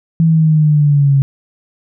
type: linear sweep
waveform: sine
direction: down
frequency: 164.81 to 136.4 Hz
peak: -7 dBFS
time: 0.2-1.22 s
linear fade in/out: 0 ms
effects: none